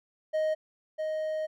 triangle tone pair in turn, 624 / 624 Hz, D#5 / D#5, +5 / +5 cents, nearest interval unison, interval 0 cents, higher neither, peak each -23 / -27 dBFS, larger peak first, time 0.33-0.55 / 0.98-1.47 s, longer second, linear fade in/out 20 ms, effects none

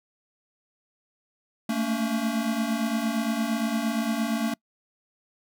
square tone cluster, 218 / 226.7 / 283.7 Hz, A3 / A#3 / C#4, -16 / -48 / +40 cents, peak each -32 / -27 / -32 dBFS, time 1.69-4.54 s, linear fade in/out 5 ms, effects noise-tail reverb RT60 0.1 s tail -26 dB re dry

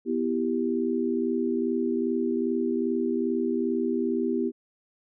sine chord, E minor, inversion second, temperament equal, 246.9 / 329.6 / 392 Hz, B3 / E4 / G4, 0 / 0 / 0 cents, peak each -27 / -29 / -28 dBFS, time 0.05-4.52 s, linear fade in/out 50 ms, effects none

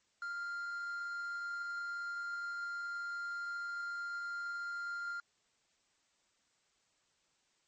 triangle tone with quantisation, 1396.9 Hz, F6, in tune, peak -36 dBFS, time 0.22-5.2 s, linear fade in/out 2 ms, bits 10, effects white hiss -75 dBFS RMS until 7.67 s + MP3 32 kbps

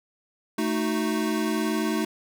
square chord, D# diminished, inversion second, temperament equal, 220 / 311.1 / 370 Hz, A3 / D#4 / F#4, 0 / 0 / 0 cents, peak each -28 / -28 / -31 dBFS, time 0.58-2.05 s, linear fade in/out 5 ms, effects none

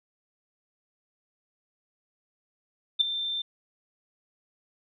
sine tone with ADSR envelope, 3572 Hz, A7, 25 cents sharp, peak -15 dBFS, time 2.99-3.42 s, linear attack 20 ms, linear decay 8 ms, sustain -13 dB, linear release 7 ms, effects none

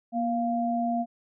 sine tone pair together, 238.1 / 696 Hz, A#3 / F5, +37 / -6 cents, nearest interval octave + perfect fifth, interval 1857 cents, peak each -27 dBFS, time 0.12-1.06 s, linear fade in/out 50 ms, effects none

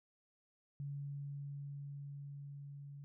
sine tone with level ramp, 141.8 Hz, C#3, 40 cents sharp, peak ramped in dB -40 to -48 dBFS, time 0.8-3.04 s, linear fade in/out 0 ms, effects none

